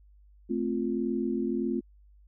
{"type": "chord", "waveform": "sine", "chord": "F major", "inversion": "first", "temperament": "equal", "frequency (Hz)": [220, 261.6, 349.2], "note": ["A3", "C4", "F4"], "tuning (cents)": [0, 0, 0], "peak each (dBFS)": -31, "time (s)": [0.49, 1.81], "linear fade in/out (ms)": 20, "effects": ["added 50 Hz sine -54 dBFS peak until 2.27 s"]}